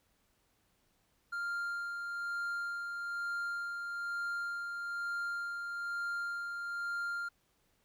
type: tone with tremolo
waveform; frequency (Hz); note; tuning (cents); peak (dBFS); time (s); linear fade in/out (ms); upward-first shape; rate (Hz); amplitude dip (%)
triangle; 1396.9; F6; 0; -32; 1.32-7.29; 10; sine; 1.1; 35
effects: pink hiss -74 dBFS RMS until 7.84 s